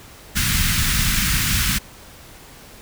pink band-stop noise, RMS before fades -19 dBFS, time 0.35-1.79 s, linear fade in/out 20 ms, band 210 to 1400 Hz, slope 24 dB/octave, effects pink hiss -43 dBFS RMS until 2.81 s

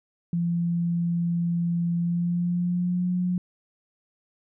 sine tone with pitch glide, 171.1 to 179.81 Hz, F3 to F#3, -35 to -49 cents, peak -22 dBFS, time 0.33-3.38 s, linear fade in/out 2 ms, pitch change +86 cents, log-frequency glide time 1.97-3.1 s, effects none

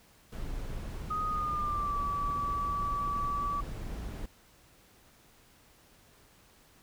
brown noise, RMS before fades -38 dBFS, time 0.32-4.26 s, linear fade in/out 5 ms
sine tone with pitch glide, 1247 to 1150.1 Hz, D#6 to D6, +3 to -37 cents, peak -30 dBFS, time 1.1-3.61 s, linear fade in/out 10 ms, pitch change -140 cents, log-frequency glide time 1.26-2.01 s
effects pink hiss -61 dBFS RMS until 6.82 s

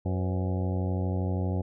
harmonic tone with a mistuned harmonic, 92.5 Hz, F#2, in tune, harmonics 1 / 2 / 3 / 4 / 5 / 6 / 7 / 8 / 9, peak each -27 / -33 / -37 / -39 / -41 / -43 / -44 / -45 / -46 dBFS, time 0.05-1.62 s, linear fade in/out 10 ms, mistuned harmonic 5, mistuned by +94 cents, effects none

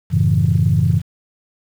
sine chord, F# minor seventh, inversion none, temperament equal, 92.5 / 110 / 138.59 / 164.81 Hz, F#2 / A2 / C#3 / E3, 0 / 0 / 0 / 0 cents, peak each -17 dBFS, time 0.1-1.02 s, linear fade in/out 50 ms, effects tanh soft clip ceiling -3 dBFS + 7-bit

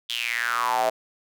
square tone with high-pass filter sweep, 59 Hz, A#1, 22 cents sharp, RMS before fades -25 dBFS, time 0.09-0.9 s, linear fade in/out 10 ms, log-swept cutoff 3400 to 620 Hz, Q 6.9, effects none

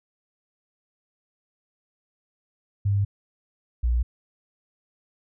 sine tone pair in turn, 100.3 / 59.64 Hz, G2 / A#1, +40 / +40 cents, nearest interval major sixth, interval 900 cents, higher first, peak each -19 dBFS, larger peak neither, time 2.85-3.05 / 3.83-4.03 s, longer neither, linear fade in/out 10 ms, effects none

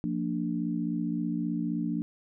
sine chord, Bb major, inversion second, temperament equal with one note detuned, 174.61 / 230 / 293.7 Hz, F3 / Bb3 / D4, 0 / -23 / 0 cents, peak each -32 dBFS, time 0.04-2.02 s, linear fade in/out 0 ms, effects none

